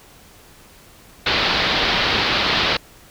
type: low-pass noise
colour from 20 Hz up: white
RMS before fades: -19 dBFS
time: 1.26-2.77 s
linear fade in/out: 5 ms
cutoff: 4500 Hz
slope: 48 dB/octave
effects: pink hiss -47 dBFS RMS until 3.1 s